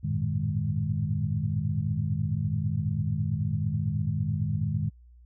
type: tone cluster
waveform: sine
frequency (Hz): 91.8 / 106.6 / 115.7 / 152.8 / 204.5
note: F#2 / G#2 / A#2 / D#3 / G#3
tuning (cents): -13 / +46 / -13 / -31 / -26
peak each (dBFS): -33 / -31 / -33 / -29 / -35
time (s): 0.03-4.9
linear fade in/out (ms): 20
effects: added 60 Hz sine -50 dBFS peak until 5.25 s